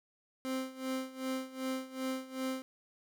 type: tone with tremolo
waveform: 30% pulse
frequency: 261.6 Hz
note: C4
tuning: in tune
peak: -30 dBFS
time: 0.45-2.62 s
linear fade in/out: 0 ms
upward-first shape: sine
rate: 2.6 Hz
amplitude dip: 85%
effects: none